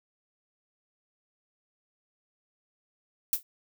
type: noise with exponential decay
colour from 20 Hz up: violet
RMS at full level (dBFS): -21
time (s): 3.33-3.43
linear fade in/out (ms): 1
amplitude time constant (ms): 20
effects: none